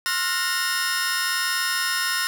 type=tone cluster; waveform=sawtooth; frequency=1062 / 1364 / 1445 / 1844 / 5180 Hz; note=C6 / F6 / F#6 / A#6 / E8; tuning=+25 / -41 / -41 / -19 / -31 cents; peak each=-28 / -28 / -24 / -23 / -26 dBFS; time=0.06-2.27 s; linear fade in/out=0 ms; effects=9-bit